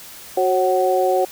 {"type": "tone cluster", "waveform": "sine", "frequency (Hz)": [369.8, 543, 747], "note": ["F#4", "C#5", "F#5"], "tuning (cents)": [-1, -36, 16], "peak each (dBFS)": -19, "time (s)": [0.37, 1.25], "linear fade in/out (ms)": 5, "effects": ["white hiss -39 dBFS RMS until 1.31 s"]}